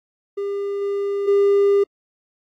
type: tone with level steps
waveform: triangle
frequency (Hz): 401.1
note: G4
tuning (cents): +40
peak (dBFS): -20 / -18 / -10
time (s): 0.37-1.84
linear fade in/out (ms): 10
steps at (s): 0.81 / 1.27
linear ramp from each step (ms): 10
effects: tanh soft clip ceiling -6 dBFS + AAC 64 kbps